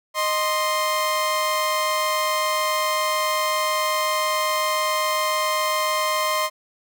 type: tone pair together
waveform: sawtooth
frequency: 620 / 1049.1 Hz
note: D#5 / C6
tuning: -6 / +4 cents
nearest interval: major sixth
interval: 910 cents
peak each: -21 / -18 dBFS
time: 0.14-6.5 s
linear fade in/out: 50 ms
effects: none